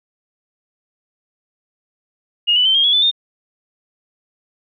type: tone with pitch steps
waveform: sine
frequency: 2859 / 2977 / 3100 / 3228 / 3361 / 3500 / 3644 Hz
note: F7 / F#7 / G7 / G#7 / G#7 / A7 / A#7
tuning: +40 / +10 / -20 / -50 / +20 / -10 / -40 cents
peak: -11 dBFS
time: 2.47-3.114 s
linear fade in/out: 20 ms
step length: 92 ms
effects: none